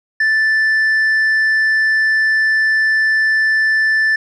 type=tone with tanh clipping; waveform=sine; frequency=1760 Hz; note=A6; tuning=in tune; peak=-12 dBFS; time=0.2-4.16 s; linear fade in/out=5 ms; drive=3 dB; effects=none